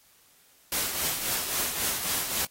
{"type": "noise with tremolo", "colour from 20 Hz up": "white", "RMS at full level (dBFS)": -27, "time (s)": [0.72, 2.45], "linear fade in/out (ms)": 0, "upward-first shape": "triangle", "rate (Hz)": 3.7, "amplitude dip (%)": 55, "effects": ["white hiss -60 dBFS RMS until 2.5 s", "AAC 48 kbps"]}